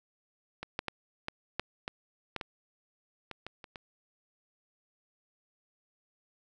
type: clicks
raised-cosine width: 0.3 ms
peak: -22 / -15 / -17 / -18 / -14 / -19 / -18 / -21 / -24 / -24 / -29 / -26 dBFS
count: 12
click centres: 0.63 / 0.791 / 0.883 / 1.284 / 1.596 / 1.879 / 2.363 / 2.412 / 3.313 / 3.466 / 3.642 / 3.758 s
effects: none